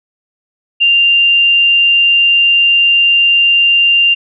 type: tone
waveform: sine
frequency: 2788 Hz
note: F7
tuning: 4 cents flat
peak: -6 dBFS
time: 0.8-4.15 s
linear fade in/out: 20 ms
effects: none